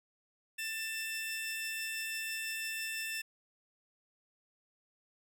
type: tone pair together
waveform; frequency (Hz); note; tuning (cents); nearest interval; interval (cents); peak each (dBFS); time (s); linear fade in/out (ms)
sawtooth; 1778 / 2664; A6 / E7; +18 / +18; perfect fifth; 700; -37 / -35; 0.58-3.22; 10
effects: none